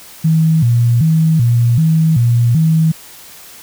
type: tone with vibrato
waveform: sine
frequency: 138 Hz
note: C#3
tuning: 7 cents flat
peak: -8 dBFS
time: 0.24-2.92 s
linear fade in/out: 10 ms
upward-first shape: square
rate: 1.3 Hz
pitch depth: 260 cents each way
effects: white hiss -37 dBFS RMS until 3.62 s